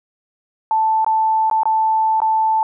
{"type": "tone with dropouts", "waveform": "sine", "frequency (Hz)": 880, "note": "A5", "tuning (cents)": 0, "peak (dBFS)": -13, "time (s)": [0.71, 2.63], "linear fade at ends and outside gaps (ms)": 1, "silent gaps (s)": [[1.046, 1.064], [1.499, 1.512], [1.633, 1.655], [2.203, 2.218]], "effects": []}